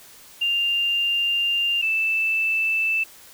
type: tone pair in turn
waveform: sine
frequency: 2794 / 2643 Hz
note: F7 / E7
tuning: 0 / +4 cents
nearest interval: minor second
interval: 96 cents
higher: first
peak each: -19 dBFS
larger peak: neither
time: 0.41-1.82 / 1.82-3.04 s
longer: first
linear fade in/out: 10 ms
effects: white hiss -47 dBFS RMS until 3.33 s